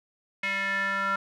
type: tone with band-pass filter sweep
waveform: square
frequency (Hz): 196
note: G3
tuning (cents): 0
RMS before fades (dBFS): -28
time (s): 0.43-1.16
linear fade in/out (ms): 5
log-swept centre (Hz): 2200 to 1400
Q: 5.3
effects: none